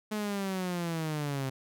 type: linear sweep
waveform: sawtooth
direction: down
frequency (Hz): 214.9 to 130.81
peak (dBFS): -27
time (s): 0.11-1.5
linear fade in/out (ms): 10
effects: none